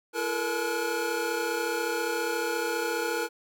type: tone cluster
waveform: square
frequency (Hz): 338 / 438.7 / 473.2 / 859 / 1450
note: E4 / A4 / A#4 / A5 / F#6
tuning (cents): +43 / -5 / +26 / -42 / -35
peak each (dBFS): -36 / -36 / -32 / -36 / -35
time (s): 0.13-3.29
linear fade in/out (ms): 50
effects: none